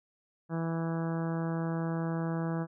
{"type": "harmonic tone", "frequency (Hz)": 164.81, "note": "E3", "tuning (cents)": 0, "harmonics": [1, 2, 3, 4, 5, 6, 7, 8, 9, 10], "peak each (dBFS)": [-31, -37, -41, -43, -45, -47, -48, -49, -50, -51], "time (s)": [0.49, 2.67], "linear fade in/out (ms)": 50, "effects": []}